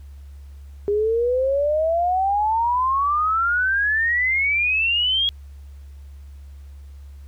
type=exponential sweep; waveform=sine; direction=up; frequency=403.7 to 3322 Hz; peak=-17 dBFS; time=0.88-5.29 s; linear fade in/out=0 ms; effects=added 70 Hz sine -37 dBFS peak until 7.27 s + pink hiss -60 dBFS RMS until 7.27 s